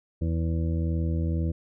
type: harmonic tone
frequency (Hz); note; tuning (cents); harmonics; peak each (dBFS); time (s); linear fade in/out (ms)
82; E2; -9; 1 / 2 / 3 / 4 / 6 / 7; -25 / -30 / -37 / -35 / -41 / -45; 0.21-1.52; 10
effects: none